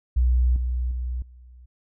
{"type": "tone with level steps", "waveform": "sine", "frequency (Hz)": 61.74, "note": "B1", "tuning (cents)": 0, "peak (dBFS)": [-16, -22, -25, -44], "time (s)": [0.16, 1.66], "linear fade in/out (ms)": 10, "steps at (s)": [0.56, 0.91, 1.22], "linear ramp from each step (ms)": 2, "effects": []}